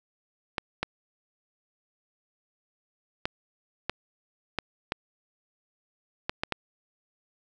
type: clicks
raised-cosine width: 0.3 ms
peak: -11 dBFS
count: 9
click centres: 0.582 / 0.83 / 3.255 / 3.896 / 4.587 / 4.921 / 6.295 / 6.435 / 6.523 s
effects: none